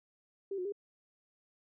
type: tone with pitch steps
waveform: sine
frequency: 393.3 / 363.1 / 404.4 Hz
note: G4 / F#4 / G#4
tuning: +6 / -33 / -46 cents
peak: -34 dBFS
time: 0.51-0.723 s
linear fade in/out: 5 ms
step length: 71 ms
effects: none